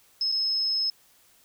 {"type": "tone with dropouts", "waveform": "sine", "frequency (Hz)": 5180, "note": "E8", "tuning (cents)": -31, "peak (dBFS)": -23, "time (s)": [0.21, 0.9], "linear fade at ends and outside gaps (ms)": 2, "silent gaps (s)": [0.318, 0.322], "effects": ["white hiss -60 dBFS RMS until 1.44 s"]}